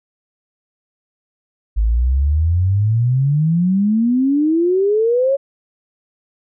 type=exponential sweep; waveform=sine; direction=up; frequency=51.5 to 561 Hz; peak=-12 dBFS; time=1.76-5.37 s; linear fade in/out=20 ms; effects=none